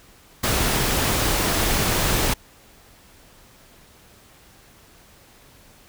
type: noise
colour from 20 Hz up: pink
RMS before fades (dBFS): -21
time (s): 0.43-2.34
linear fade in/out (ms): 10
effects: pink hiss -51 dBFS RMS until 5.88 s